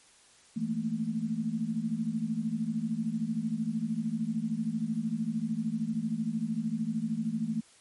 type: tone cluster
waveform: sine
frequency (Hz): 164.4 / 216.7 / 229.8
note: E3 / A3 / A#3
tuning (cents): -4 / -26 / -25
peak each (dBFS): -37 / -32 / -32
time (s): 0.56-7.61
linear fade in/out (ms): 10
effects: white hiss -59 dBFS RMS until 7.8 s + MP3 48 kbps